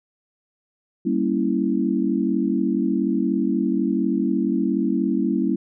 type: chord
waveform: sine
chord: G diminished seventh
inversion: none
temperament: equal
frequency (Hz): 196 / 233.1 / 277.2 / 329.6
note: G3 / Bb3 / Db4 / Fb4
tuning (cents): 0 / 0 / 0 / 0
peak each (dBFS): -24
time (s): 1.05-5.56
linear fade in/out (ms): 10
effects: none